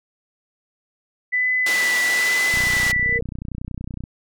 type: tone with vibrato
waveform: sine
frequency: 1989 Hz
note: B6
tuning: 12 cents sharp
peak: -17 dBFS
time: 1.32-3.19 s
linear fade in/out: 20 ms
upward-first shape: sine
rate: 1.1 Hz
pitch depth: 18 cents each way
type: band-pass noise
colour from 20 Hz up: white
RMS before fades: -27 dBFS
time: 1.66-2.92 s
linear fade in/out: 5 ms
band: 260 to 6800 Hz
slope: 12 dB/octave
type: click train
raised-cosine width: 5 ms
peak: -18 dBFS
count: 47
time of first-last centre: 2.54-4.038 s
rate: 30.7 Hz
type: tone with exponential growth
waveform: sine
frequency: 466.2 Hz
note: A#4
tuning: in tune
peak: -21 dBFS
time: 2.89-3.21 s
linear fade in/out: 2 ms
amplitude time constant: 69 ms
effects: none